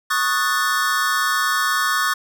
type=chord; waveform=square; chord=D# half-diminished seventh; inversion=third; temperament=equal; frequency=1108.7 / 1244.5 / 1480 / 1760 Hz; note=C#6 / D#6 / F#6 / A6; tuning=0 / 0 / 0 / 0 cents; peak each=-24 dBFS; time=0.1-2.14 s; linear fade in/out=10 ms; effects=none